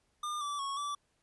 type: tone with pitch steps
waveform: square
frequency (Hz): 1206 / 1160 / 1104 / 1157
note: D6 / D6 / C#6 / D6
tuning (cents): +46 / -22 / -7 / -26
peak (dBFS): -35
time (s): 0.23-0.95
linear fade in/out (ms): 5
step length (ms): 180
effects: pink hiss -75 dBFS RMS until 1.22 s + resampled to 24000 Hz